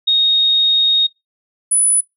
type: tone pair in turn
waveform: sine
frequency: 3729 / 9955 Hz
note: A#7 / D#9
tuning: 0 / 0 cents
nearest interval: octave + perfect fourth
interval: 1700 cents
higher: second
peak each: -10 dBFS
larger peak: neither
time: 0.07-1.07 / 1.71-2.01 s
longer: first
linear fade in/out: 10 ms
effects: noise-tail reverb RT60 0.2 s tail -26 dB re dry